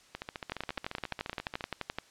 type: two click trains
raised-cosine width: 0.3 ms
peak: -17 / -21 dBFS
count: 18 / 22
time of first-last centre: 0.52-1.986 / 0.15-1.608 s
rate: 11.6 / 14.4 Hz
effects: white hiss -60 dBFS RMS until 2.1 s + low-pass 7000 Hz 12 dB/octave